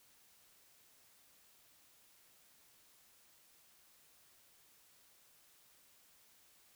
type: silence
effects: white hiss -67 dBFS RMS until 6.75 s